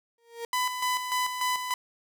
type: tone with exponential growth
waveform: 35% pulse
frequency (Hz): 466.2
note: A#4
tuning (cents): 0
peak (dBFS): -29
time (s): 0.18-0.45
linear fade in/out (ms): 2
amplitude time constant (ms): 58
type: tone with tremolo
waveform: sawtooth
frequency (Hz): 1001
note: B5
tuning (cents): +23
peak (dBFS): -21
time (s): 0.53-1.74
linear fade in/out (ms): 2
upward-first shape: square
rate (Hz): 3.4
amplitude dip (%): 55
effects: none